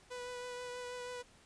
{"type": "tone with vibrato", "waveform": "sawtooth", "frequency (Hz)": 493.9, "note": "B4", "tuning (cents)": 0, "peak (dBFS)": -38, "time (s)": [0.1, 1.23], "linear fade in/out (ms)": 20, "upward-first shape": "triangle", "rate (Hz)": 6.2, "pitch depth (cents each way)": 17, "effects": ["pink hiss -63 dBFS RMS until 1.45 s", "resampled to 22050 Hz"]}